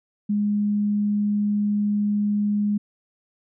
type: tone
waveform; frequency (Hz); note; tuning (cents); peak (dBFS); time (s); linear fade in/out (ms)
sine; 206.8; G#3; -7; -19; 0.29-2.78; 10
effects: none